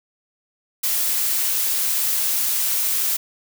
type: noise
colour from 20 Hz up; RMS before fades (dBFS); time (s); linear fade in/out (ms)
blue; -21; 0.83-3.17; 10
effects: none